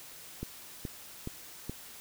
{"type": "click train", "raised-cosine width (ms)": 3, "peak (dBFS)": -23, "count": 4, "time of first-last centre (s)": [0.43, 1.696], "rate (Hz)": 2.37, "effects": ["white hiss -49 dBFS RMS until 2 s"]}